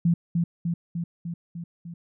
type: tone with echo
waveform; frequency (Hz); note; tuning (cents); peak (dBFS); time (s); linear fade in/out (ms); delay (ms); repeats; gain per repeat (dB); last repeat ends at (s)
sine; 170; F3; -46; -17; 0.05-0.14; 5; 300; 6; -3; 1.94
effects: none